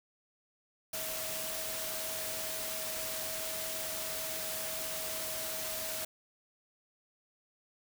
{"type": "tone in noise", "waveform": "sine", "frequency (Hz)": 639, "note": "D#5", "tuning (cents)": 46, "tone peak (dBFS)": -44, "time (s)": [0.93, 6.05], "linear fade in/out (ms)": 5, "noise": "white", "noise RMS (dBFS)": -38, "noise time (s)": [0.93, 6.05], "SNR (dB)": -9, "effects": []}